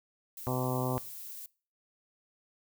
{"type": "noise", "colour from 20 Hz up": "violet", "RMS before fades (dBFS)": -44, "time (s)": [0.37, 1.46], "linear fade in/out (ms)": 2}
{"type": "harmonic tone", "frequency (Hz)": 127.5, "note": "C3", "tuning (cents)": -44, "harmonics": [1, 2, 3, 4, 5, 6, 7, 8, 9], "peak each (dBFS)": [-33, -36, -38, -39, -40, -41, -41, -42, -43], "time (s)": [0.47, 0.98], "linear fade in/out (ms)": 0}
{"effects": ["noise-tail reverb RT60 0.4 s tail -23 dB re dry"]}